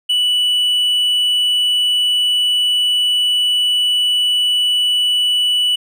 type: tone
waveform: triangle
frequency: 2960 Hz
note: F#7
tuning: in tune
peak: -11 dBFS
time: 0.09-5.76 s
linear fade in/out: 10 ms
effects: none